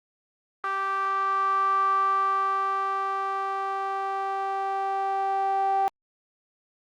sawtooth tone with band-pass filter sweep, 390 Hz, G4, 9 cents flat, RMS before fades -26 dBFS, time 0.64-5.88 s, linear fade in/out 0 ms, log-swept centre 1300 to 830 Hz, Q 8.9, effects Opus 24 kbps

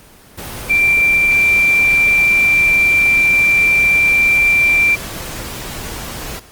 sine tone in noise, 2356 Hz, D7, 5 cents sharp, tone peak -9 dBFS, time 0.69-4.96 s, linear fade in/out 20 ms, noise pink, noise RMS -27 dBFS, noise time 0.37-6.4 s, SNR +15 dB, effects pink hiss -43 dBFS RMS until 6.51 s + Opus 24 kbps

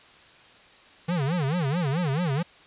square tone with vibrato, 155.56 Hz, D#3, in tune, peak -24 dBFS, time 1.08-2.43 s, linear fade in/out 10 ms, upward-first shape sine, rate 4.6 Hz, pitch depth 270 cents each way, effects white hiss -52 dBFS RMS until 2.66 s + resampled to 8000 Hz

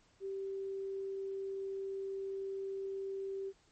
sine tone, 389.2 Hz, G4, 12 cents flat, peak -37 dBFS, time 0.2-3.53 s, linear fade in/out 50 ms, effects pink hiss -69 dBFS RMS until 3.71 s + MP3 32 kbps

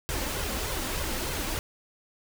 pink noise with flanger, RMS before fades -31 dBFS, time 0.09-1.59 s, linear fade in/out 0 ms, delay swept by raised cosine 1.9 to 3.8 ms, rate 3.3 Hz, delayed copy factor +0.55, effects none

